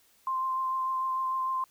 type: tone with vibrato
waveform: sine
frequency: 1046.5 Hz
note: C6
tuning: in tune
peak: -27 dBFS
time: 0.27-1.64 s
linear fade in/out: 2 ms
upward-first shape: sine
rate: 6.7 Hz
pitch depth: 12 cents each way
effects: white hiss -64 dBFS RMS until 1.7 s